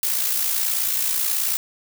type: noise with amplitude modulation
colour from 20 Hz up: blue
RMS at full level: -20 dBFS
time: 0.03-1.57 s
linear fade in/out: 0 ms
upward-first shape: sine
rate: 58.5 Hz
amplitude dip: 50%
effects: none